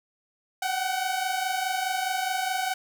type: tone pair together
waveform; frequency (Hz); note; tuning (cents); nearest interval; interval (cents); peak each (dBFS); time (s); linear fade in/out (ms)
sawtooth; 740 / 764.8; F#5 / G5; 0 / -43; minor second; 57; -25; 0.62-2.74; 5
effects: none